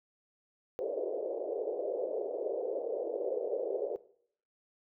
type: band-pass noise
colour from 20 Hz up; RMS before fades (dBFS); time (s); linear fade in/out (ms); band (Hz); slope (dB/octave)
white; -35; 0.79-3.96; 0; 390 to 570; 48
effects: noise-tail reverb RT60 0.6 s tail -17 dB re dry